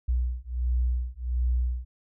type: beating tone pair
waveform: sine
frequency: 60.7 / 62.1 Hz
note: B1 / B1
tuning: -29 / +10 cents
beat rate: 1.4 Hz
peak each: -27 dBFS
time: 0.08-1.85 s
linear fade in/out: 10 ms
effects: none